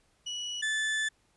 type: tone pair in turn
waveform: 35% pulse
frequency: 2934 / 1744.6 Hz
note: F#7 / A6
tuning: -15 / -15 cents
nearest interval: major sixth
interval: 900 cents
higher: first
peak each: -32 / -26 dBFS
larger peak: second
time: 0.26-0.62 / 0.62-1.09 s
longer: second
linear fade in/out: 10 ms
effects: pink hiss -69 dBFS RMS until 1.36 s + resampled to 24000 Hz